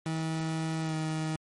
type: tone with pitch glide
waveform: 30% pulse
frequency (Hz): 160.4 to 157.46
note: E3 to D#3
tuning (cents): -47 to +21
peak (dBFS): -27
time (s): 0.06-1.36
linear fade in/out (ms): 2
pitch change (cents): -32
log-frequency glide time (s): 0.82-0.94
effects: MP3 48 kbps